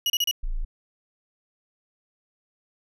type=tone bursts; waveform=35% pulse; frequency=2900 Hz; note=F#7; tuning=35 cents flat; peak=-19 dBFS; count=4; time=0.06-0.312 s; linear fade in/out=2 ms; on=39 ms; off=32 ms
type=tone; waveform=sine; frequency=27.5 Hz; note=A0; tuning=in tune; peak=-24 dBFS; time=0.43-0.65 s; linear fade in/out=10 ms
effects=none